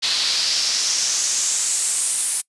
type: noise with band-pass filter sweep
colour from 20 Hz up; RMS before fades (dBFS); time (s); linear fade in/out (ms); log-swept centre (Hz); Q
pink; -21; 0.02-2.42; 20; 4100 to 9900; 3.2
effects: noise-tail reverb RT60 0.1 s tail -24 dB re dry + resampled to 24000 Hz